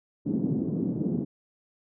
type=band-pass noise; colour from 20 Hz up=white; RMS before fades=-28 dBFS; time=0.25-1.25 s; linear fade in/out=20 ms; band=150 to 290 Hz; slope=24 dB/octave; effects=none